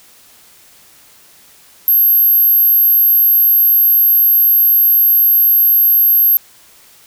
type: tone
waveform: sine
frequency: 12544 Hz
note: G9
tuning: in tune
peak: -7 dBFS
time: 1.88-6.37 s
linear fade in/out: 0 ms
effects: white hiss -45 dBFS RMS until 7.06 s